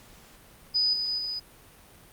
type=tone with level steps; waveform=sine; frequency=4978 Hz; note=D#8; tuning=in tune; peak=-21 / -26 / -29 dBFS; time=0.74-1.4 s; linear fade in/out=20 ms; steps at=0.93 / 1.18 s; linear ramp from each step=5 ms; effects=pink hiss -53 dBFS RMS until 2.12 s + Opus 48 kbps